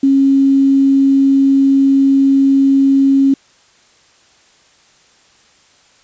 sine tone with quantisation, 272.8 Hz, C#4, 28 cents flat, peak -7 dBFS, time 0.03-3.34 s, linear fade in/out 5 ms, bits 6, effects white hiss -50 dBFS RMS until 6.03 s + resampled to 16000 Hz

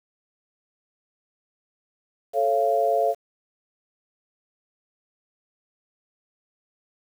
sine chord, A augmented, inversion none, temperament just, 440 / 550 / 687.5 Hz, A4 / C#5 / E#5, 0 / -14 / -27 cents, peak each -25 / -24 / -21 dBFS, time 2.33-3.15 s, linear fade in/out 50 ms, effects 8-bit

